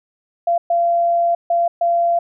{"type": "tone bursts at uneven times", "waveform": "sine", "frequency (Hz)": 686, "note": "F5", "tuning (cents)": -31, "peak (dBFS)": -13, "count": 4, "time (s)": [[0.47, 0.58], [0.7, 1.35], [1.5, 1.68], [1.81, 2.19]], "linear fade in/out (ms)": 5, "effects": []}